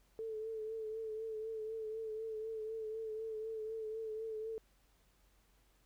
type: tone with vibrato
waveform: sine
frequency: 440 Hz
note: A4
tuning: in tune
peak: -39 dBFS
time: 0.19-4.58 s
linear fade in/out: 0 ms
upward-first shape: triangle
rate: 4 Hz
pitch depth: 43 cents each way
effects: added 47 Hz sine -70 dBFS peak until 5.85 s + pink hiss -73 dBFS RMS until 5.85 s